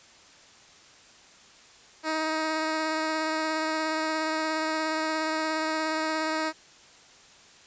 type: tone with vibrato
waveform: 10% pulse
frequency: 315 Hz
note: D#4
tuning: 21 cents sharp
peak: -18 dBFS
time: 2.03-6.53 s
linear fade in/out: 50 ms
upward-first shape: triangle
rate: 17 Hz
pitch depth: 16 cents each way
effects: white hiss -53 dBFS RMS until 7.66 s + resampled to 16000 Hz